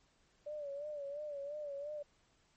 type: tone with vibrato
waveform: sine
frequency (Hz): 580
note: D5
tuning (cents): -22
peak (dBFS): -40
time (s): 0.46-2.03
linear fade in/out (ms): 10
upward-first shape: sine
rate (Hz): 2.9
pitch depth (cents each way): 73
effects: pink hiss -72 dBFS RMS until 2.56 s + MP3 32 kbps